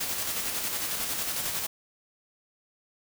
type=noise with tremolo; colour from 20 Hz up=white; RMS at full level=-30 dBFS; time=0-1.67 s; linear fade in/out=10 ms; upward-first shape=square; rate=11 Hz; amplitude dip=30%; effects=none